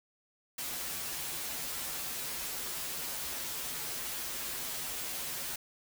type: noise with comb filter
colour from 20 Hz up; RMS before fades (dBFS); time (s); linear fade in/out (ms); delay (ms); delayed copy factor
white; -38; 0.58-5.56; 5; 10; -0.95
effects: none